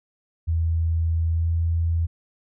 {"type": "tone with pitch glide", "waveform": "sine", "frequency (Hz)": [82.2, 83.25], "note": ["E2", "E2"], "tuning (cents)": [-4, 18], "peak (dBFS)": -19, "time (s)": [0.47, 2.07], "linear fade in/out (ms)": 20, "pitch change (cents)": 22, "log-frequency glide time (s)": [1.32, 1.48], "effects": []}